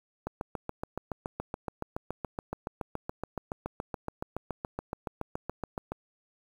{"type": "click train", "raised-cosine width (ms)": 1, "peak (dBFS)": -19, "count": 41, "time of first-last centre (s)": [0.27, 5.92], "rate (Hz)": 7.08, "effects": ["8-bit"]}